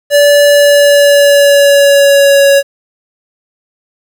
square tone with pitch glide, 578 to 558 Hz, D5 to C#5, -28 to +11 cents, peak -4 dBFS, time 0.1-2.63 s, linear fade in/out 50 ms, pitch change -61 cents, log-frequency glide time 0.47-2.51 s, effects 7-bit

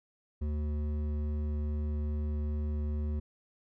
triangle tone with hard clipping, 74.8 Hz, D2, 32 cents sharp, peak -32 dBFS, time 0.41-3.2 s, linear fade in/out 10 ms, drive 14 dB, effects none

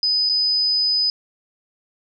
sine tone with dropouts, 5000 Hz, D#8, 8 cents sharp, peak -16 dBFS, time 0.03-1.1 s, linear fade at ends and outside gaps 1 ms, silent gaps 0.291-0.296 s, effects none

